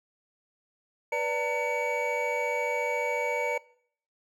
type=tone cluster; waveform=triangle; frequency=489.8 / 584 / 910 / 2263 Hz; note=B4 / D5 / A#5 / C#7; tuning=-14 / -10 / -42 / +35 cents; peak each=-30 dBFS; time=1.12-3.58 s; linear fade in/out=5 ms; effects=noise-tail reverb RT60 0.6 s tail -22 dB re dry